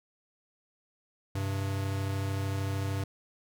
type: tone pair together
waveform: square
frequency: 97.6 / 130.81 Hz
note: G2 / C3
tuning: -7 / 0 cents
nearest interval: perfect fourth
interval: 507 cents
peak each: -31 / -38 dBFS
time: 1.35-3.04 s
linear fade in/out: 5 ms
effects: none